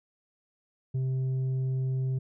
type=tone with tanh clipping; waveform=sine; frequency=130.81 Hz; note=C3; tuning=in tune; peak=-27 dBFS; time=0.94-2.19 s; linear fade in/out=10 ms; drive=4 dB; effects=none